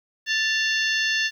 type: harmonic tone with a mistuned harmonic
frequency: 880 Hz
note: A5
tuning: in tune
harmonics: 2 / 3 / 4 / 5 / 6 / 7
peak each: -23 / -27 / -29 / -31 / -33 / -34 dBFS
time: 0.26-1.31 s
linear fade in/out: 50 ms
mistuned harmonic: 3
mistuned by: +76 cents
effects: 9-bit